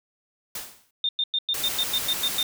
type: noise with exponential decay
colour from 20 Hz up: white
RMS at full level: -30 dBFS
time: 0.55-0.91 s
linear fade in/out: 5 ms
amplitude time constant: 78 ms
type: tone bursts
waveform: sine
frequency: 3630 Hz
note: A#7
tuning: 47 cents flat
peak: -21 dBFS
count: 10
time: 1.04-2.43 s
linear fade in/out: 2 ms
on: 49 ms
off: 100 ms
type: noise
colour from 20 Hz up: white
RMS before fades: -30 dBFS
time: 1.54-2.43 s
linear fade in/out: 2 ms
effects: none